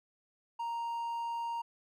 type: tone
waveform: triangle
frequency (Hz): 932.3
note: A#5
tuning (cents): 0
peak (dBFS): -32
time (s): 0.59-1.62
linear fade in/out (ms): 10
effects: none